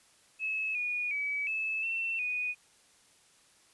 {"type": "tone with pitch steps", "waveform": "sine", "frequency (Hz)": [2589, 2452, 2283, 2610, 2692, 2477], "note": ["E7", "D#7", "D7", "E7", "E7", "D#7"], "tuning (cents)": [-32, -26, -50, -18, 36, -8], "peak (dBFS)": -30, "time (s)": [0.39, 2.55], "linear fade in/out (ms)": 50, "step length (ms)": 360, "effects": ["white hiss -63 dBFS RMS until 3.73 s", "resampled to 24000 Hz"]}